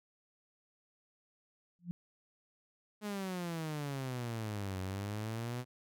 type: tone with exponential growth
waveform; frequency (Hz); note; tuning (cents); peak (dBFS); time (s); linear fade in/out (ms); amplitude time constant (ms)
sine; 174.61; F3; 0; -32; 1.79-1.91; 0; 24
type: exponential two-way sweep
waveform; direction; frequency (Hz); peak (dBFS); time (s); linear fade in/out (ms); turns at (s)
sawtooth; down then up; 212.5 to 92.5 to 126.4; -33; 3.01-5.65; 50; 4.8
effects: none